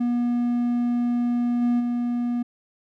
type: tone with level steps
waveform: triangle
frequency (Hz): 240.9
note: B3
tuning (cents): -43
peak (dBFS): -18 / -16 / -20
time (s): 0-2.43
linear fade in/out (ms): 10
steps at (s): 1.61 / 1.79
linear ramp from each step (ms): 20
effects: none